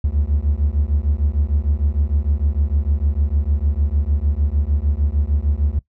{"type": "beating tone pair", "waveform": "triangle", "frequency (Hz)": [69.3, 75.9], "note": ["C#2", "D#2"], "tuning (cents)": [0, -42], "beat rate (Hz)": 6.6, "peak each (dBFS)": -17, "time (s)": [0.04, 5.79], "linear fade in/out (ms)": 5, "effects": ["noise-tail reverb RT60 0.1 s tail -19 dB re dry"]}